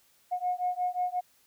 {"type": "beating tone pair", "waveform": "sine", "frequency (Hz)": [720, 725.6], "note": ["F#5", "F#5"], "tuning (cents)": [-47, -34], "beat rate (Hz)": 5.6, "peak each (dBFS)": -30, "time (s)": [0.31, 1.21], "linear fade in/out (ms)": 20, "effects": ["tanh soft clip ceiling -20 dBFS", "white hiss -65 dBFS RMS until 1.46 s"]}